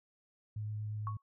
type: tone with vibrato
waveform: sine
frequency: 106.3 Hz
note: G#2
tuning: 41 cents sharp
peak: -36 dBFS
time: 0.56-1.17 s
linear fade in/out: 5 ms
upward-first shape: sine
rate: 8.5 Hz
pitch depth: 10 cents each way
type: tone with exponential decay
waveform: sine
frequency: 1108.7 Hz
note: C#6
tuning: in tune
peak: -34 dBFS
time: 1.07-1.22 s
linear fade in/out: 1 ms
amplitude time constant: 31 ms
effects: none